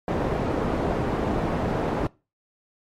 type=low-pass noise; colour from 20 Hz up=white; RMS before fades=-25 dBFS; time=0.08-2.07 s; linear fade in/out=2 ms; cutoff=570 Hz; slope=12 dB/octave; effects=noise-tail reverb RT60 0.3 s tail -23 dB re dry + MP3 64 kbps